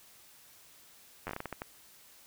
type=slowing click train; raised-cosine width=0.5 ms; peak=-22 dBFS; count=10; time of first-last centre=1.27-1.619 s; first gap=10 ms; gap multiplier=1.32; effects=white hiss -58 dBFS RMS until 2.26 s